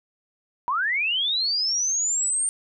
sine linear sweep, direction up, 932.3 to 8870 Hz, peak -21 dBFS, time 0.68-2.49 s, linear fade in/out 0 ms, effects none

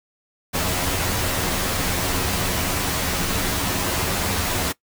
pink noise with comb filter, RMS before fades -23 dBFS, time 0.53-4.73 s, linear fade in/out 20 ms, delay 11 ms, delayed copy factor +0.6, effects noise-tail reverb RT60 0.1 s tail -20 dB re dry

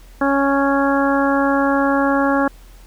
harmonic tone, 277.2 Hz, C#4, in tune, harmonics 1 / 2 / 3 / 4 / 5 / 6, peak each -17 / -20 / -22 / -23 / -24 / -25 dBFS, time 0.21-2.48 s, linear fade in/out 5 ms, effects added 42 Hz sine -40 dBFS peak until 2.86 s + pink hiss -50 dBFS RMS until 2.86 s

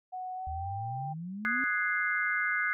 sine tone with pitch glide, 740 to 788.5 Hz, F#5 to G5, 0 to +10 cents, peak -35 dBFS, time 0.12-1.14 s, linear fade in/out 20 ms, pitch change +110 cents, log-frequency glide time 0.35-0.68 s
sine exponential sweep, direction up, 74.2 to 270.6 Hz, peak -36 dBFS, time 0.47-1.64 s, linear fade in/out 0 ms
sine chord, Ab dominant seventh, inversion second, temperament equal, 1244.5 / 1480 / 1661.2 / 2093 Hz, Eb6 / Gb6 / Ab6 / C7, 0 / 0 / 0 / 0 cents, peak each -36 / -31 / -33 / -32 dBFS, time 1.45-2.73 s, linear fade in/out 0 ms
effects none

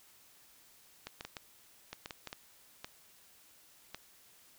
clicks, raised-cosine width 0.2 ms, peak -24 dBFS, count 11, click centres 1.07 / 1.209 / 1.25 / 1.368 / 1.93 / 2.059 / 2.108 / 2.273 / 2.329 / 2.845 / 3.946 s, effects white hiss -62 dBFS RMS until 4.58 s

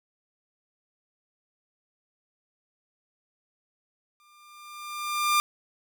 sawtooth tone with exponential growth, 1196 Hz, D6, 31 cents sharp, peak -15 dBFS, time 4.2-5.4 s, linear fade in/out 0 ms, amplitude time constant 260 ms, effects none

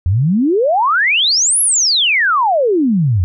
sine exponential two-way sweep, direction up then down, 82.41 to 11400 to 82.41 Hz, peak -10 dBFS, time 0.06-3.24 s, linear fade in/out 0 ms, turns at 1.61 s, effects none

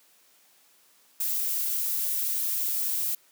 violet noise, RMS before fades -28 dBFS, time 1.2-3.15 s, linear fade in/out 5 ms, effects white hiss -61 dBFS RMS until 3.31 s + high-pass 200 Hz 12 dB/octave

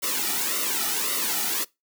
white noise with flanger, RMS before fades -26 dBFS, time 0.02-1.65 s, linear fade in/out 20 ms, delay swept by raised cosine 1.2 to 1.89 ms, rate 1.8 Hz, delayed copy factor -0.85, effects noise-tail reverb RT60 0.2 s tail -22 dB re dry + high-pass 200 Hz 12 dB/octave

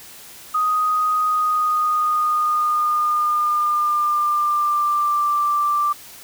sine tone with pitch glide, 1247 to 1177 Hz, D#6 to D6, +3 to +3 cents, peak -16 dBFS, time 0.54-5.93 s, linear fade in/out 10 ms, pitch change -100 cents, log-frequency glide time 1.22-5.34 s, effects white hiss -41 dBFS RMS until 6.23 s

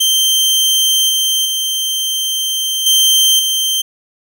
sawtooth tone with level steps, 3136 Hz, G7, in tune, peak -7 / -9 / -12 / -5 / -10 dBFS, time 0-3.82 s, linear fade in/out 10 ms, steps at 1.09 / 1.45 / 2.86 / 3.39 s, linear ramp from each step 5 ms, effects none

